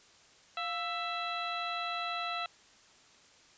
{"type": "harmonic tone with a mistuned harmonic", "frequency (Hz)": 662, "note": "E5", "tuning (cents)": 7, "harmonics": [1, 2, 3, 4, 5, 6], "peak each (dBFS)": [-39, -37, -45, -41, -45, -42], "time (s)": [0.57, 2.46], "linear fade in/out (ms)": 2, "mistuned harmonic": 1, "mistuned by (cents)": 100, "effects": ["white hiss -60 dBFS RMS until 3.57 s", "resampled to 16000 Hz"]}